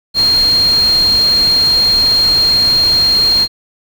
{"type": "tone in noise", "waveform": "sine", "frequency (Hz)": 4218, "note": "C8", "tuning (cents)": 13, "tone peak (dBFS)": -8, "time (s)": [0.14, 3.48], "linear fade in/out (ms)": 50, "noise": "pink", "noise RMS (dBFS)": -24, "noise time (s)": [0.14, 3.48], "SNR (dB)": 13, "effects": []}